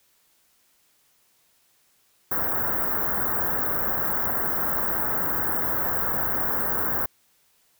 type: band-stop noise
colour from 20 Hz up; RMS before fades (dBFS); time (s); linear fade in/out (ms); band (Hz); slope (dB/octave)
white; -25; 2.31-7.06; 5; 1700 to 15000; 48
effects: white hiss -64 dBFS RMS until 7.79 s